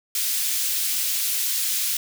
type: high-pass noise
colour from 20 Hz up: white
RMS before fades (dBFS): -24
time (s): 0.15-1.97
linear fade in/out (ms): 2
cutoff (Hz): 2800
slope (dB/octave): 12
effects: none